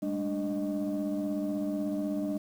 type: tone cluster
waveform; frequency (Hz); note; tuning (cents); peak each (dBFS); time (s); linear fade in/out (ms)
sine; 200.9 / 217.1 / 295.1 / 616; G3 / A3 / D4 / D#5; +43 / -23 / +8 / -17; -33 / -38 / -30 / -36; 0.02-2.38; 10
effects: tanh soft clip ceiling -24 dBFS + 9-bit